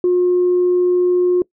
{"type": "tone", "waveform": "sine", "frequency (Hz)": 358.6, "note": "F4", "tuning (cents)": 46, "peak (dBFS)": -10, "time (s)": [0.04, 1.42], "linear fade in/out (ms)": 2, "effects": ["noise-tail reverb RT60 0.1 s tail -23 dB re dry", "tanh soft clip ceiling -8 dBFS"]}